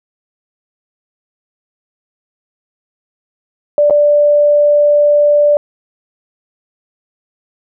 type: tone with dropouts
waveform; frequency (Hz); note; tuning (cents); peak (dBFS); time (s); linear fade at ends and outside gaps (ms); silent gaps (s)
sine; 587.3; D5; 0; -6; 3.78-5.57; 1; 3.899-3.907
effects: none